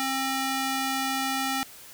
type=tone with high-pass filter; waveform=square; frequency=266.6 Hz; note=C4; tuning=33 cents sharp; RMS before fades=-28 dBFS; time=0-1.63 s; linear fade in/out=0 ms; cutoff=550 Hz; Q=0.5; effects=white hiss -47 dBFS RMS until 1.93 s